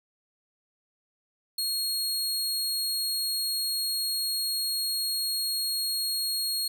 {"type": "tone", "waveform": "sawtooth", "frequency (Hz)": 4291, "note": "C8", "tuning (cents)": 43, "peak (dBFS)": -24, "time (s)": [1.58, 6.68], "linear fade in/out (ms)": 5, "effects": []}